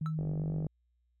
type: tone with vibrato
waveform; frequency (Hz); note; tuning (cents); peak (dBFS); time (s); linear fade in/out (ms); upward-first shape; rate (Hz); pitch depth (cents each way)
sine; 155.56; D#3; 0; -31; 0.01-0.67; 5; sine; 2.5; 18
type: tone with exponential decay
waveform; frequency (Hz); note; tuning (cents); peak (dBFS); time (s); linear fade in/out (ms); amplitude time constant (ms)
triangle; 1316; E6; -3; -34; 0.06-0.15; 0; 19
type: click train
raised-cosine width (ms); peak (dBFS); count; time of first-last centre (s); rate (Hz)
2; -28; 24; 0.19-0.666; 48.3
effects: added 60 Hz sine -70 dBFS peak until 1.2 s